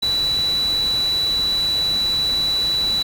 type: tone in noise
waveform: sine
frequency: 3951 Hz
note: B7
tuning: in tune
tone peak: -17 dBFS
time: 0.02-3.03 s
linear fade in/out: 10 ms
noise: pink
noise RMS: -32 dBFS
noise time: 0.02-3.03 s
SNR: +12 dB
effects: none